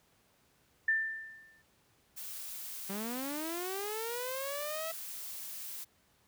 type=tone with exponential decay; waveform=sine; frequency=1782 Hz; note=A6; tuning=22 cents sharp; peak=-24 dBFS; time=0.88-1.62 s; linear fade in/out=5 ms; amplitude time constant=160 ms
type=noise; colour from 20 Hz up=blue; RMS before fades=-43 dBFS; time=2.16-5.85 s; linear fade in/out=20 ms
type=linear sweep; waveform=sawtooth; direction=up; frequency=190.2 to 657 Hz; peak=-33 dBFS; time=2.89-4.92 s; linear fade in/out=10 ms
effects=pink hiss -69 dBFS RMS until 6.27 s + high-pass 60 Hz 12 dB/octave